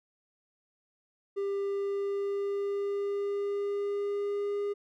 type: tone with pitch glide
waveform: triangle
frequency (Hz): 397.8 to 407.3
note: G4 to G#4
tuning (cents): +25 to -34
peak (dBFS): -27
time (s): 1.36-4.74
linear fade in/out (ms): 20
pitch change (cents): +41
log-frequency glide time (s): 1.59-4.58
effects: none